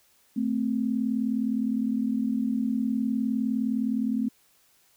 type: tone pair together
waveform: sine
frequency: 220.4 / 260 Hz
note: A3 / C4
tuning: +3 / -11 cents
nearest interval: minor third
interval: 286 cents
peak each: -26 / -27 dBFS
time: 0.36-4.29 s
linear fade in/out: 10 ms
effects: white hiss -63 dBFS RMS until 4.96 s